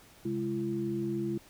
sine tone cluster, 133.8 / 206.8 / 339.4 Hz, C3 / G#3 / F4, +39 / -7 / -49 cents, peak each -38 / -35 / -32 dBFS, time 0.25-1.38 s, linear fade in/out 5 ms, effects pink hiss -57 dBFS RMS until 1.49 s

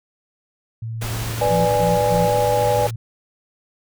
sine tone, 113.2 Hz, A2, 50 cents sharp, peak -25 dBFS, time 0.82-2.96 s, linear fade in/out 5 ms
pink noise, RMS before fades -29 dBFS, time 1.01-2.91 s, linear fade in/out 10 ms
sine chord, G# diminished, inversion first, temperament equal, 493.9 / 587.3 / 830.6 Hz, B4 / D5 / G#5, 0 / 0 / 0 cents, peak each -20 dBFS, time 1.41-2.87 s, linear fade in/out 5 ms
sine tone bursts, 171.6 Hz, F3, 30 cents flat, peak -20 dBFS, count 3, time 1.48-2.296 s, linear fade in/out 50 ms, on 210 ms, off 93 ms
effects none

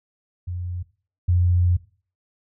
sine tone pair in turn, 88.9 / 88.59 Hz, F2 / F2, +31 / +25 cents, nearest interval unison, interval 6 cents, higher first, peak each -26 / -15 dBFS, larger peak second, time 0.47-0.83 / 1.28-1.77 s, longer second, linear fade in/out 10 ms, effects noise-tail reverb RT60 0.4 s tail -18 dB re dry

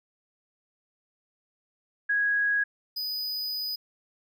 sine / square tone pair in turn, 1656 / 4978 Hz, G#6 / D#8, -5 / 0 cents, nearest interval octave + perfect fifth, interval 1905 cents, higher second, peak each -22 / -30 dBFS, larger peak first, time 2.09-2.64 / 2.96-3.76 s, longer second, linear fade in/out 10 ms, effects none

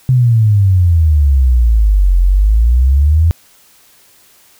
sine exponential two-way sweep, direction down then up, 130.81 to 43.71 to 85 Hz, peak -6 dBFS, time 0.09-3.31 s, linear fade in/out 0 ms, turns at 2.19 s, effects white hiss -47 dBFS RMS until 4.59 s

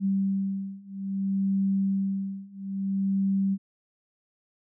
sine beating tone pair, 194.5 / 195.1 Hz, G3 / G3, -13 / -8 cents, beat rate 0.6 Hz, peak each -28 / -27 dBFS, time 0-3.58 s, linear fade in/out 50 ms, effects none

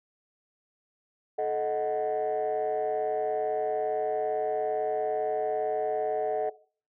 sine chord, D# diminished, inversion second, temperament equal with one note detuned, 434.7 / 622.3 / 740 Hz, A4 / D#5 / F#5, -21 / 0 / 0 cents, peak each -29 dBFS, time 1.38-6.5 s, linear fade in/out 10 ms, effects noise-tail reverb RT60 0.4 s tail -18 dB re dry + tanh soft clip ceiling -21 dBFS

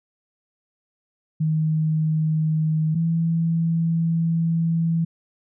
sine tone pair in turn, 156.8 / 165.26 Hz, D#3 / E3, +14 / +5 cents, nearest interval minor second, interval 91 cents, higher second, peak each -18 dBFS, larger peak neither, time 1.4-2.95 / 2.95-5.05 s, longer second, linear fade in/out 10 ms, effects none

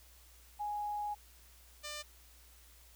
sine / 5% pulse tone pair in turn, 830.6 / 596.7 Hz, G#5 / D5, 0 / +27 cents, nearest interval tritone, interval 573 cents, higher first, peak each -35 / -30 dBFS, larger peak second, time 0.59-1.15 / 1.83-2.03 s, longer first, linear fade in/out 20 ms, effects added 60 Hz sine -60 dBFS peak until 2.95 s + white hiss -62 dBFS RMS until 2.95 s

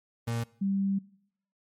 35% pulse / sine tone pair in turn, 116.54 / 196 Hz, A#2 / G3, 0 / 0 cents, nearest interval major sixth, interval 900 cents, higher second, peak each -27 / -25 dBFS, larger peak second, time 0.27-0.44 / 0.61-0.99 s, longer second, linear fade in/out 10 ms, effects noise-tail reverb RT60 0.7 s tail -22 dB re dry + MP3 64 kbps

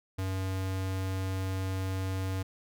square tone, 94.8 Hz, F#2, 43 cents sharp, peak -31 dBFS, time 0.18-2.43 s, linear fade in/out 10 ms, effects none

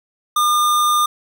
square tone, 1208 Hz, D6, 48 cents sharp, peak -14 dBFS, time 0.36-1.06 s, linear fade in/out 5 ms, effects none

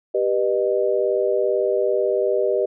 sine chord, G augmented, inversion none, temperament just, 392 / 490 / 612.5 Hz, G4 / B4 / D#5, 0 / -14 / -27 cents, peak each -21 / -22 / -22 dBFS, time 0.14-2.66 s, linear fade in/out 10 ms, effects none

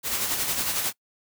white noise with tremolo, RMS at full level -25 dBFS, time 0.03-0.93 s, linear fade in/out 50 ms, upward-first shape sine, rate 11 Hz, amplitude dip 45%, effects noise-tail reverb RT60 0.1 s tail -23 dB re dry

